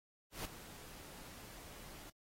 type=noise with ADSR envelope; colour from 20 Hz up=pink; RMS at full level=-42 dBFS; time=0.31-2.1 s; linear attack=140 ms; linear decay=9 ms; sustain=-12 dB; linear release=4 ms; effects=AAC 48 kbps